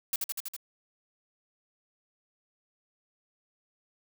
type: noise with echo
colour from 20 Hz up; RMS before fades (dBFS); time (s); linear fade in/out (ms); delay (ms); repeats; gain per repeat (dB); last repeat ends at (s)
blue; -29; 0.13-0.16; 2; 81; 5; -2; 0.565
effects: none